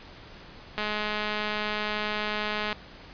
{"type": "click train", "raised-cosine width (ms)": 0.3, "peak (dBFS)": -14, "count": 412, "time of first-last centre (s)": [0.78, 2.728], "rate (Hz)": 211, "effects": ["pink hiss -47 dBFS RMS until 3.13 s", "resampled to 11025 Hz"]}